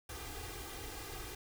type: noise with comb filter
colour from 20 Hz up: pink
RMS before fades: -45 dBFS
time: 0.09-1.35 s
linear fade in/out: 5 ms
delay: 2.5 ms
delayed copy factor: +0.9
effects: none